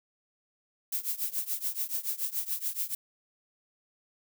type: noise with tremolo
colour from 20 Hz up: violet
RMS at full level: -29 dBFS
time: 0.92-2.95 s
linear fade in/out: 5 ms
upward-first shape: triangle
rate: 7 Hz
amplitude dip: 95%
effects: none